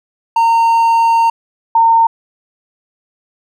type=tone pair in turn; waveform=triangle / sine; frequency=918 / 913.1 Hz; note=A#5 / A#5; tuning=-27 / -36 cents; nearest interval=unison; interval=9 cents; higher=first; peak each=-6 dBFS; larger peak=neither; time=0.36-1.3 / 1.75-2.07 s; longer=first; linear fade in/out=5 ms; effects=none